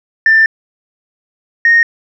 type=tone pair in turn; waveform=sine; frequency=1783 / 1854.8 Hz; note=A6 / A#6; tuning=+22 / -9 cents; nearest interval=minor second; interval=69 cents; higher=second; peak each=-4 dBFS; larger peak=neither; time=0.26-0.46 / 1.65-1.83 s; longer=first; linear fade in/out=2 ms; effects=tanh soft clip ceiling -1 dBFS